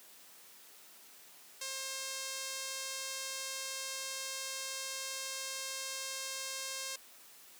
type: tone with band-pass filter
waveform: sawtooth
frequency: 533 Hz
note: C5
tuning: 32 cents sharp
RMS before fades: -41 dBFS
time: 1.61-6.96 s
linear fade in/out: 5 ms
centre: 6800 Hz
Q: 1.1
effects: white hiss -57 dBFS RMS until 7.59 s + high-pass 200 Hz 12 dB/octave